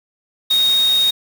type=tone in noise; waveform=sine; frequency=3729 Hz; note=A#7; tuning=in tune; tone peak=-12 dBFS; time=0.5-1.11 s; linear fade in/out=10 ms; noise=white; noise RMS=-28 dBFS; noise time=0.5-1.11 s; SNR=+13 dB; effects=none